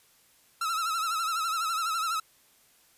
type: tone with vibrato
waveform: 45% pulse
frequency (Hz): 1318.5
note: E6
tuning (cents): 0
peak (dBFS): -27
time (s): 0.61-2.2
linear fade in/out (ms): 5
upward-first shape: sine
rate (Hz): 12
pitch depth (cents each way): 76
effects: white hiss -62 dBFS RMS until 2.97 s + resampled to 32000 Hz